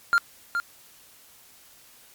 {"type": "tone with echo", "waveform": "triangle", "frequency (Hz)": 1396, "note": "F6", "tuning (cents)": -1, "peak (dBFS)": -14, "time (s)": [0.13, 0.18], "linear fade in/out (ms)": 0, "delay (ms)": 420, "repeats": 1, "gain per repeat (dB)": -7, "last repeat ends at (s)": 0.6, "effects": ["white hiss -53 dBFS RMS until 2.14 s", "MP3 96 kbps"]}